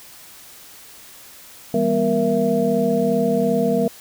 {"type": "tone cluster", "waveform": "sine", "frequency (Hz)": [165.5, 200.4, 243.2, 469, 667], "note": ["E3", "G3", "B3", "A#4", "E5"], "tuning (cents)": [7, 38, -26, 11, 20], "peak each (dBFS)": [-28, -22, -22, -20, -23], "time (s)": [1.74, 3.88], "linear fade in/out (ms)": 2, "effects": ["white hiss -43 dBFS RMS until 4 s"]}